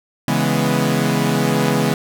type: chord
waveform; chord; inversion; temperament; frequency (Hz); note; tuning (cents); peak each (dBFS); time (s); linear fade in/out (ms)
sawtooth; C# minor seventh; none; equal with one note detuned; 138.59 / 164.24 / 207.7 / 246.9; C#3 / E3 / G#3 / B3; 0 / -6 / 0 / 0; -17; 0.28-1.94; 2
effects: none